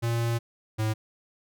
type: tone pair in turn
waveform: square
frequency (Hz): 116.8 / 109.13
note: A#2 / A2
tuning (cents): +4 / -14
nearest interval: minor second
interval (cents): 118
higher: first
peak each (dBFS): -25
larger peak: neither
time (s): 0.02-0.39 / 0.78-0.94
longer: first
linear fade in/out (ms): 20
effects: none